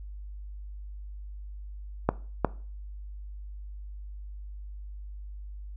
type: clicks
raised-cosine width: 1 ms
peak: -7 dBFS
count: 2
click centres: 2.09 / 2.447 s
effects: noise-tail reverb RT60 0.4 s tail -19 dB re dry + added 50 Hz sine -38 dBFS peak until 5.76 s